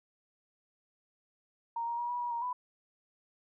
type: tone with pitch steps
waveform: sine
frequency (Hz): 930 / 940 / 956 / 972 / 963 / 938 / 993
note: A#5 / A#5 / A#5 / B5 / B5 / A#5 / B5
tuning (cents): -4 / +14 / +43 / -28 / -44 / +11 / +9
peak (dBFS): -32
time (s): 1.76-2.53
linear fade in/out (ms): 5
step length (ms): 110
effects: none